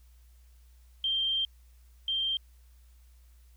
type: tone pair in turn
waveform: sine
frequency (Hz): 3162 / 3162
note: G7 / G7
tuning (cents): +14 / +14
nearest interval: unison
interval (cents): 0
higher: neither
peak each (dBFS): -26 / -27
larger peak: first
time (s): 1.04-1.45 / 2.08-2.37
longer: first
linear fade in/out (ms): 2
effects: added 60 Hz sine -54 dBFS peak until 3.56 s + white hiss -69 dBFS RMS until 3.56 s